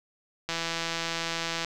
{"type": "click train", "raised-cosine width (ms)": 0.2, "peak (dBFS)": -13, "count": 193, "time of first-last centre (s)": [0.49, 1.647], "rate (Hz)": 166, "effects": []}